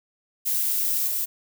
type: noise with level steps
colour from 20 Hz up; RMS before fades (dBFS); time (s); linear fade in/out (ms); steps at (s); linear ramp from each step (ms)
violet; -24 / -26; 0.45-1.26; 20; 1.07; 10
effects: none